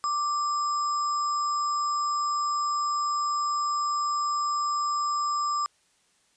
sine tone with sample-and-hold, 1174.7 Hz, D6, in tune, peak -24 dBFS, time 0.04-5.66 s, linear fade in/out 0 ms, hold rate 6300 Hz, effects white hiss -66 dBFS RMS until 6.36 s + resampled to 22050 Hz

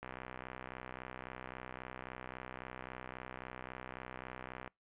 click train, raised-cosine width 0.5 ms, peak -29 dBFS, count 297, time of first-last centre 0.03-4.677 s, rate 63.7 Hz, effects noise-tail reverb RT60 0.2 s tail -25 dB re dry + resampled to 8000 Hz

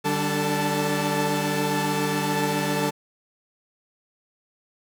sawtooth tone cluster, 149.2 / 193.9 / 291.1 / 445.1 / 875 Hz, D3 / G3 / D4 / A4 / A5, +28 / -19 / -15 / +20 / -10 cents, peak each -25 dBFS, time 0.04-2.91 s, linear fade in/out 20 ms, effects none

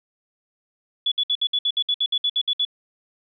sine tone bursts, 3421 Hz, A7, 49 cents flat, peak -18 dBFS, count 14, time 1.06-2.651 s, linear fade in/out 5 ms, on 57 ms, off 61 ms, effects none

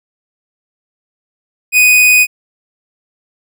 45% pulse tone, 2489 Hz, D#7, in tune, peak -5 dBFS, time 1.72-2.27 s, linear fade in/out 50 ms, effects none

